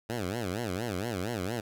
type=tone with vibrato; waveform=10% pulse; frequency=103.9 Hz; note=G#2; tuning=1 cent sharp; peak=-23 dBFS; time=0.09-1.61 s; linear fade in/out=10 ms; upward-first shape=sine; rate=4.3 Hz; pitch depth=280 cents each way; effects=none